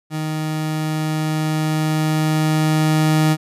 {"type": "tone with level ramp", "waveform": "30% pulse", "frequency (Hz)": 155.56, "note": "D#3", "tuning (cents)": 0, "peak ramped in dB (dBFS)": [-19, -10], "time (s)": [0.1, 3.37], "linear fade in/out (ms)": 50, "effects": ["resampled to 32000 Hz"]}